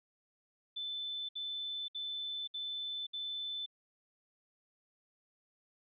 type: tone bursts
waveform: sine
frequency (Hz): 3520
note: A7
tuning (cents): 0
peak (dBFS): -37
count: 5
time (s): 0.76-3.662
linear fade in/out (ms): 10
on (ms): 530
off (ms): 63
effects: none